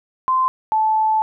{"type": "tone pair in turn", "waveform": "sine", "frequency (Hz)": [1037, 872], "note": ["C6", "A5"], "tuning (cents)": [-16, -16], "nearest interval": "minor third", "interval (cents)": 300, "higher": "first", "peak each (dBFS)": -14, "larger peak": "neither", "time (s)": [[0.28, 0.48], [0.72, 1.22]], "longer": "second", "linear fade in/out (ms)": 0, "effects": []}